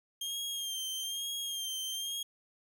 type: tone with vibrato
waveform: sawtooth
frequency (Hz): 3200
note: G7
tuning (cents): +35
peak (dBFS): -32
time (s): 0.21-2.23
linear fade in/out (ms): 5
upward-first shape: sine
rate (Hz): 1.1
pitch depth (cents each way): 44
effects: none